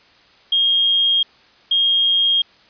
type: tone bursts at uneven times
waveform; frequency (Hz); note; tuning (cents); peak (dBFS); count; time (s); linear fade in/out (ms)
sine; 3241; G#7; -43; -13; 2; 0.52-1.23 / 1.71-2.42; 5
effects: white hiss -51 dBFS RMS until 2.69 s + resampled to 11025 Hz